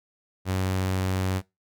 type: tone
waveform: sawtooth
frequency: 93.9 Hz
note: F#2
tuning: 26 cents sharp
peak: -20 dBFS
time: 0.45-1.42 s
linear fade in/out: 50 ms
effects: noise-tail reverb RT60 0.2 s tail -21 dB re dry